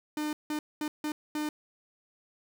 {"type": "tone bursts at uneven times", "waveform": "45% pulse", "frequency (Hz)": 302.1, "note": "D4", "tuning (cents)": 49, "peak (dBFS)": -30, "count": 5, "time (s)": [[0.17, 0.33], [0.5, 0.59], [0.81, 0.88], [1.04, 1.12], [1.35, 1.49]], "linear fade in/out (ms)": 2, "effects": []}